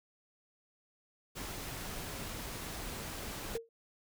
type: noise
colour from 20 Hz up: pink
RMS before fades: -42 dBFS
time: 1.35-3.58 s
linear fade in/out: 20 ms
type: tone with exponential decay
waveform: sine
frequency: 459 Hz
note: A#4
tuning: 27 cents flat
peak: -30 dBFS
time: 3.55-3.69 s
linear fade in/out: 2 ms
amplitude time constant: 30 ms
effects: none